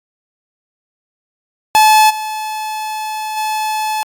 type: tone with level steps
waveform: 45% pulse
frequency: 863 Hz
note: A5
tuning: 34 cents flat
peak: -6 / -20 / -16 dBFS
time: 1.75-4.03 s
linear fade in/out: 0 ms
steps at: 2.09 / 3.36 s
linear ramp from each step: 20 ms
effects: AAC 64 kbps